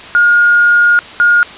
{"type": "tone pair in turn", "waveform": "sine", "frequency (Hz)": [1427, 1427], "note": ["F6", "F6"], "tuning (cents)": [37, 37], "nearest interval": "unison", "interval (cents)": 0, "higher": "neither", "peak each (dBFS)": -5, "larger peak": "neither", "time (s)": [[0.15, 0.99], [1.2, 1.43]], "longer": "first", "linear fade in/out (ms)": 0, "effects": ["white hiss -30 dBFS RMS until 1.57 s", "resampled to 8000 Hz"]}